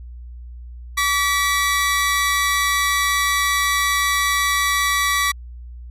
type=tone pair together; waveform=sawtooth; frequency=1147 / 1950.9 Hz; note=D6 / B6; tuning=-41 / -22 cents; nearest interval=major sixth; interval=919 cents; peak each=-16 dBFS; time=0.97-5.32 s; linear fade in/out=10 ms; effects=added 60 Hz sine -33 dBFS peak until 5.9 s + resampled to 32000 Hz